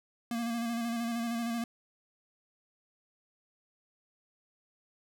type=tone with vibrato; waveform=square; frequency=233.1 Hz; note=A#3; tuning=in tune; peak=-32 dBFS; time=0.31-1.64 s; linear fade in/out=2 ms; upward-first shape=square; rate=13 Hz; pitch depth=27 cents each way; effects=none